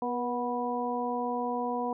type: harmonic tone with a mistuned harmonic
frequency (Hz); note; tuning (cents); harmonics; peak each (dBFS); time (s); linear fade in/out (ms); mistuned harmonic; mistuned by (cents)
245; B3; -14; 1 / 2 / 3 / 4; -34 / -34 / -34 / -34; 0.02-1.93; 2; 2; -23
effects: none